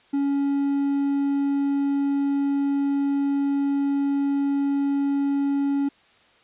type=tone; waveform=triangle; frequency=280 Hz; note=C#4; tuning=18 cents sharp; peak=-18 dBFS; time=0.13-5.89 s; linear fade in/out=10 ms; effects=white hiss -57 dBFS RMS until 6.43 s + resampled to 8000 Hz